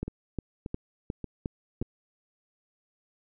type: two click trains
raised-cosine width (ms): 3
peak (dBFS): -18 / -22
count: 6 / 4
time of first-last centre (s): 0.03-1.816 / 0.08-1.824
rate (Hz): 2.8 / 1.72
effects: none